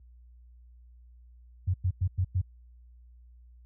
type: tone bursts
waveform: sine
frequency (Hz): 91.3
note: F#2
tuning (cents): -23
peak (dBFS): -22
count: 5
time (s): 1.67-2.415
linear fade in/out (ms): 10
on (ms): 69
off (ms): 100
effects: added 60 Hz sine -48 dBFS peak until 3.65 s + high-pass 60 Hz 12 dB/octave